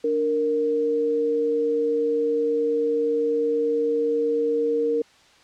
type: tone pair together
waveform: sine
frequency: 293.3 / 464.8 Hz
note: D4 / A#4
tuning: -2 / -5 cents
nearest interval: minor sixth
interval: 797 cents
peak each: -28 / -20 dBFS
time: 0.04-5.02 s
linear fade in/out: 5 ms
effects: white hiss -54 dBFS RMS until 5.43 s + low-pass 5000 Hz 12 dB/octave